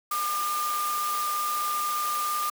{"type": "tone in noise", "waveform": "sine", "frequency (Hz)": 1203, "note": "D6", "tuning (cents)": 41, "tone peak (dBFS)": -26, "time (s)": [0.11, 2.5], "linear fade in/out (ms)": 5, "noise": "white", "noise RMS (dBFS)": -34, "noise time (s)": [0.11, 2.5], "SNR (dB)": 5, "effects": ["high-pass 400 Hz 12 dB/octave"]}